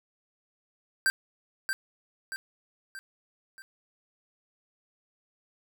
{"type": "tone with echo", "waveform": "square", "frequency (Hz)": 1568, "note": "G6", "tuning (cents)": 0, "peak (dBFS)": -22, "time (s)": [1.06, 1.1], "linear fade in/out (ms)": 0, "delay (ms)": 630, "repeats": 4, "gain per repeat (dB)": -6, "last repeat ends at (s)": 3.62, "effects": []}